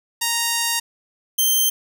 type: tone pair in turn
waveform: 5% pulse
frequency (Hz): 932.3 / 3139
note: A#5 / G7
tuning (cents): 0 / +2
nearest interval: octave + major sixth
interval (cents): 2102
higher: second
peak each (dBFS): -7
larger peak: neither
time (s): 0.21-0.8 / 1.38-1.7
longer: first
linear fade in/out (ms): 10
effects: 8-bit